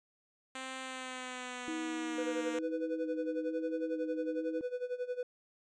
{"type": "tone with pitch glide", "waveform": "5% pulse", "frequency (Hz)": [261.6, 234.4], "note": ["C4", "A#3"], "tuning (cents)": [0, 10], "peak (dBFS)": -29, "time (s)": [0.55, 2.59], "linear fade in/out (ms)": 2, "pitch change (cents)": -190, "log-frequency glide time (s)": [0.81, 2.44]}
{"type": "tone with vibrato", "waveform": "sine", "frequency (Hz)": 315.5, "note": "D#4", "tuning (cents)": 24, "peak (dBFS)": -36, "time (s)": [1.68, 4.61], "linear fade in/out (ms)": 0, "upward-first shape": "square", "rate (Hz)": 1.1, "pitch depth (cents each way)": 15}
{"type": "tone with tremolo", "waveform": "triangle", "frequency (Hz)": 495.8, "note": "B4", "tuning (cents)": 7, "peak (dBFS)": -30, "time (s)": [2.18, 5.23], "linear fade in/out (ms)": 2, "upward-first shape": "sine", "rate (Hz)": 11, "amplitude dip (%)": 85}
{"effects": ["resampled to 22050 Hz"]}